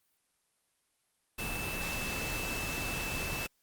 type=tone in noise; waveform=sine; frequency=2638 Hz; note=E7; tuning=1 cent sharp; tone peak=-38 dBFS; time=1.38-3.47 s; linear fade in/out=10 ms; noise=pink; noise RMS=-37 dBFS; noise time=1.38-3.47 s; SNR=-4 dB; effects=white hiss -75 dBFS RMS until 3.62 s + Opus 32 kbps